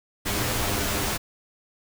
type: noise with comb filter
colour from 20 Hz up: pink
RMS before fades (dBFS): -26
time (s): 0.25-1.18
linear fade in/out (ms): 20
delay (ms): 10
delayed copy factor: +0.55
effects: none